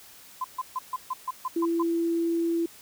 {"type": "tone bursts", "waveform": "sine", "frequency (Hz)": 1025, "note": "C6", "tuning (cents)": -36, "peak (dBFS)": -26, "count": 9, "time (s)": [0.41, 1.827], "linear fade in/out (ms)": 5, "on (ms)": 33, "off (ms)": 140}
{"type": "tone", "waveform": "sine", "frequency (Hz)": 335.2, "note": "E4", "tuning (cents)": 29, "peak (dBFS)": -23, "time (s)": [1.56, 2.66], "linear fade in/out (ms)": 5}
{"effects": ["white hiss -50 dBFS RMS until 2.81 s"]}